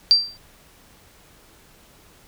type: tone with exponential decay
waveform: sine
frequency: 4700 Hz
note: D8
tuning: 1 cent sharp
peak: -7 dBFS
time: 0.11-0.37 s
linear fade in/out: 0 ms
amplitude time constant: 56 ms
effects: pink hiss -52 dBFS RMS until 2.27 s